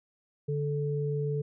sine tone pair together, 145.7 / 436.6 Hz, D3 / A4, -13 / -13 cents, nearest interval octave + perfect fifth, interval 1900 cents, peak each -29 / -32 dBFS, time 0.48-1.42 s, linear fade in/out 10 ms, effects none

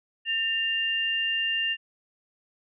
sine tone pair together, 1810 / 2794 Hz, A6 / F7, +48 / 0 cents, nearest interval minor sixth, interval 752 cents, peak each -30 / -25 dBFS, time 0.25-1.77 s, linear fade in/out 50 ms, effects none

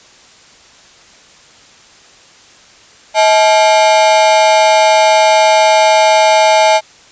45% pulse ring-modulated tone, 751 Hz, F#5, 26 cents sharp, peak -3 dBFS, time 3.14-6.81 s, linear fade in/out 50 ms, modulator 112 Hz, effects white hiss -42 dBFS RMS until 7.11 s + resampled to 16000 Hz

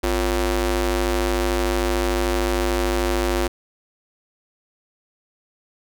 sawtooth ring-modulated tone, 202.6 Hz, G#3, 43 cents flat, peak -12 dBFS, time 0.03-3.48 s, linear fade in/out 10 ms, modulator 148 Hz, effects none

